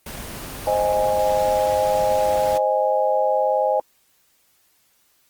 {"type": "noise", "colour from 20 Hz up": "pink", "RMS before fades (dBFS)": -33, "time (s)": [0.06, 2.58], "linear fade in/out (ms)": 5}
{"type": "chord", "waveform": "sine", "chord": "Ab major", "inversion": "first", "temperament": "equal with one note detuned", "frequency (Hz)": [523.3, 622.3, 826.8], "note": ["C5", "Eb5", "Ab5"], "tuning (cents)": [0, 0, -8], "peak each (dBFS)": -21, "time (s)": [0.67, 3.8], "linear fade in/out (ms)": 2}
{"effects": ["white hiss -62 dBFS RMS until 5.29 s", "Opus 24 kbps"]}